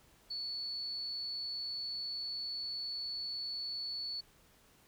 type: tone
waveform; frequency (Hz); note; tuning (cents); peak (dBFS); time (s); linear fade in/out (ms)
sine; 4435; C#8; 0; -37; 0.3-4.21; 10
effects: pink hiss -65 dBFS RMS until 4.87 s